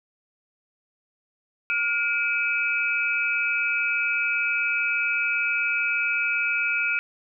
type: tone cluster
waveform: sine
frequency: 1422 / 2331 / 2558 Hz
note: F6 / D7 / D#7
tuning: +31 / -14 / +47 cents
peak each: -26 dBFS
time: 1.7-6.99 s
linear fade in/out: 0 ms
effects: none